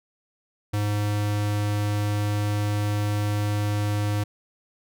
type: tone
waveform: square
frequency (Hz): 103.83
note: G#2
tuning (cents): 0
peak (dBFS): -23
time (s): 0.73-4.24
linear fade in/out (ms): 10
effects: none